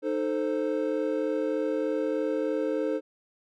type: chord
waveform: triangle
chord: A diminished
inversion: second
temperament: equal with one note detuned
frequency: 307.2 / 440 / 523.3 Hz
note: Eb4 / A4 / C5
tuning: -22 / 0 / 0 cents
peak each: -28 dBFS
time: 0.02-3.01 s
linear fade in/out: 50 ms
effects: none